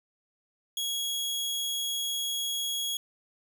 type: tone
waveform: sawtooth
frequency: 3322 Hz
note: G#7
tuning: in tune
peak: -26 dBFS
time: 0.77-2.97 s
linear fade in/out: 2 ms
effects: none